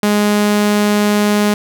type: tone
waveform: sawtooth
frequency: 207.7 Hz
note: G#3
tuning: in tune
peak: -7 dBFS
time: 0.03-1.54 s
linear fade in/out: 2 ms
effects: none